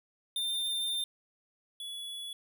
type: tone pair in turn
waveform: square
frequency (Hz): 3603 / 3401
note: A7 / G#7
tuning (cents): +40 / +40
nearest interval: minor second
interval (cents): 100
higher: first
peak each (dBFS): -31 / -39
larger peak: first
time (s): 0.36-1.04 / 1.8-2.33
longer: first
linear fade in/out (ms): 2
effects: none